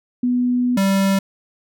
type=tone pair in turn; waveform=sine / square; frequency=246.9 / 194.78 Hz; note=B3 / G3; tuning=0 / -11 cents; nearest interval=major third; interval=411 cents; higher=first; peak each=-15 dBFS; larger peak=neither; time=0.23-0.77 / 0.77-1.19 s; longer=first; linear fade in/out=5 ms; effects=none